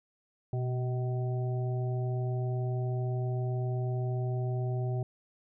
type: harmonic tone with a mistuned harmonic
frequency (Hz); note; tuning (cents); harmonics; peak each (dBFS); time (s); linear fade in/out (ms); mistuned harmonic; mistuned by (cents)
126.4; B2; +41; 1 / 3 / 5 / 6; -29 / -39 / -43 / -45; 0.53-5.03; 2; 1; -38
effects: none